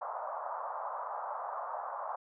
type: band-pass noise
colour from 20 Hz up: white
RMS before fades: -39 dBFS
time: 0.01-2.16 s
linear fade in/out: 10 ms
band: 590 to 1200 Hz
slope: 48 dB/octave
effects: none